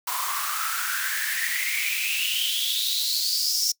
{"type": "noise with high-pass filter sweep", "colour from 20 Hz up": "white", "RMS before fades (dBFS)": -26, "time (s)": [0.07, 3.72], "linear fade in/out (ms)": 5, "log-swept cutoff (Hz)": [980, 5600], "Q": 8.7, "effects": ["noise-tail reverb RT60 0.1 s tail -23 dB re dry"]}